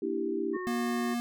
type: chord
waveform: sine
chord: E half-diminished seventh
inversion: second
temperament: equal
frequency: 233.1 / 293.7 / 329.6 / 392 Hz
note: Bb3 / D4 / E4 / G4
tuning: 0 / 0 / 0 / 0 cents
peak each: -38 / -36 / -33 / -32 dBFS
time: 0.02-0.57 s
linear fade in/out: 5 ms
type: harmonic tone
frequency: 365.5 Hz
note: F#4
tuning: 21 cents flat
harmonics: 1 / 3 / 5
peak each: -35 / -40 / -42 dBFS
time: 0.53-1.15 s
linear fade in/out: 20 ms
type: tone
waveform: square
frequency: 237.9 Hz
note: A#3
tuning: 35 cents sharp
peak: -30 dBFS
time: 0.67-1.2 s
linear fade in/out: 0 ms
effects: none